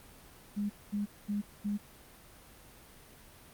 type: tone bursts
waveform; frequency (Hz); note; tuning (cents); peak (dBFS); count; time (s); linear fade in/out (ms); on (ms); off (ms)
sine; 205.4; G#3; -19; -30; 4; 0.56-1.78; 20; 140; 220
effects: pink hiss -55 dBFS RMS until 3.53 s + Opus 32 kbps